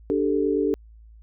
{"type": "chord", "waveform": "sine", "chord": "D suspended fourth", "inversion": "none", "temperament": "just", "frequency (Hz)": [293.7, 391.6, 440.5], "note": ["D4", "G4", "A4"], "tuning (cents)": [0, -2, 2], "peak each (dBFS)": -24, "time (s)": [0.1, 0.74], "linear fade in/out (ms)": 0, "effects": ["added 55 Hz sine -45 dBFS peak until 1.22 s"]}